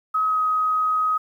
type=tone with pitch glide; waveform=sine; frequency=1274 to 1260.8 Hz; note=D#6 to D#6; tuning=+41 to +23 cents; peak=-18 dBFS; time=0.14-1.18 s; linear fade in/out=10 ms; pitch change=-18 cents; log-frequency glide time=0.26-0.41 s; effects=9-bit